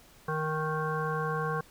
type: harmonic tone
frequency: 155.9 Hz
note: D#3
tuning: 4 cents sharp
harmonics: 1 / 3 / 5 / 7 / 9 / 10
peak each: -33 / -34 / -39 / -34 / -42 / -38 dBFS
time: 0.28-1.61 s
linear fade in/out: 5 ms
effects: pink hiss -57 dBFS RMS until 1.7 s